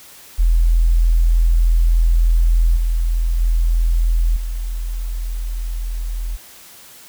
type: tone with level steps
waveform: sine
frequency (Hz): 41.66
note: E1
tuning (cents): +19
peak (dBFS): -10 / -14 / -12 / -20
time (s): 0.38-6.37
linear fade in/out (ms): 20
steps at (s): 2.76 / 3.4 / 4.36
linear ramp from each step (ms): 5
effects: white hiss -42 dBFS RMS until 7.08 s